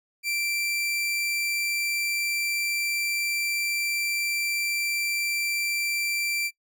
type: tone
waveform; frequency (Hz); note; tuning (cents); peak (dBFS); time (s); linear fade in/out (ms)
sawtooth; 2349; D7; 0; -22; 0.23-6.51; 50
effects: noise-tail reverb RT60 0.1 s tail -22 dB re dry